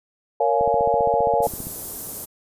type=chord; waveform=sine; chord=Bb minor seventh; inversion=none; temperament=just; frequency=466.2 / 559.4 / 699.2 / 839.1 Hz; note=Bb4 / Db5 / F5 / Ab5; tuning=0 / +16 / +2 / +18 cents; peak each=-22 dBFS; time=0.4-1.47 s; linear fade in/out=5 ms
type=click train; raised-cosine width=3 ms; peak=-20 dBFS; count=17; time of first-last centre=0.61-1.67 s; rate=15.1 Hz
type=band-stop noise; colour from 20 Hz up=white; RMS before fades=-30 dBFS; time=1.42-2.26 s; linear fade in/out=20 ms; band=600 to 10000 Hz; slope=12 dB/octave
effects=resampled to 32000 Hz